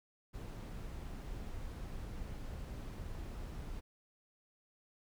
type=noise; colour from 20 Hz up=brown; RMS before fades=-44 dBFS; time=0.33-3.81 s; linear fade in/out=20 ms; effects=none